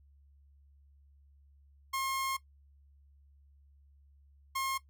sawtooth tone pair in turn, 1072 / 1072 Hz, C6 / C6, +42 / +42 cents, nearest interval unison, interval 0 cents, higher neither, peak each -28 dBFS, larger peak neither, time 1.93-2.37 / 4.55-4.78 s, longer first, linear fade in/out 10 ms, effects noise-tail reverb RT60 0.1 s tail -17 dB re dry + added 70 Hz sine -59 dBFS peak until 4.89 s

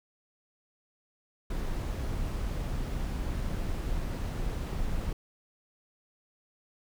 brown noise, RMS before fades -32 dBFS, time 1.5-5.13 s, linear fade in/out 5 ms, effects none

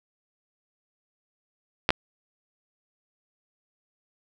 clicks, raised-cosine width 0.3 ms, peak -3 dBFS, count 2, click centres 1.891 / 1.905 s, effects none

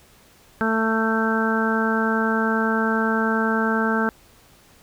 harmonic tone, 222.5 Hz, A3, 20 cents sharp, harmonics 1 / 2 / 3 / 4 / 5 / 6 / 7, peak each -22 / -26 / -31 / -28 / -34 / -27 / -25 dBFS, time 0.61-4.09 s, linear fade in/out 0 ms, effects pink hiss -53 dBFS RMS until 4.82 s

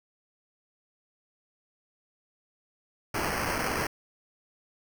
white noise with sample-and-hold, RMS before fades -30 dBFS, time 3.14-3.87 s, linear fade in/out 5 ms, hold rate 3675 Hz, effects none

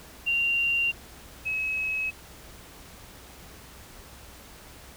sine tone pair in turn, 2771 / 2565 Hz, F7 / E7, -14 / -48 cents, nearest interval minor second, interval 134 cents, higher first, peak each -22 / -26 dBFS, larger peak first, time 0.26-0.92 / 1.45-2.11 s, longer neither, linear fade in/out 20 ms, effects added 64 Hz sine -53 dBFS peak until 4.96 s + pink hiss -48 dBFS RMS until 4.96 s

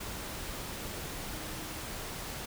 sine tone in noise, 311.1 Hz, D#4, in tune, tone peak -49 dBFS, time 1.32-1.83 s, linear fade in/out 10 ms, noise pink, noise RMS -40 dBFS, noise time 0-2.46 s, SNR -12 dB, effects none

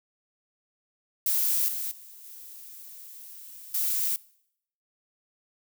violet noise with level steps, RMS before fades -25 / -32 / -48 / -45 / -27 dBFS, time 1.26-4.16 s, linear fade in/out 2 ms, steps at 1.68 / 1.91 / 2.24 / 3.74 s, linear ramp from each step 5 ms, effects noise-tail reverb RT60 0.7 s tail -22 dB re dry

